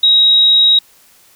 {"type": "tone", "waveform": "sine", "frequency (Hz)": 3809, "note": "A#7", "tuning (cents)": 37, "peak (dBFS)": -6, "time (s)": [0.03, 0.79], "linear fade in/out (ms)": 5, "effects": ["white hiss -48 dBFS RMS until 1.35 s"]}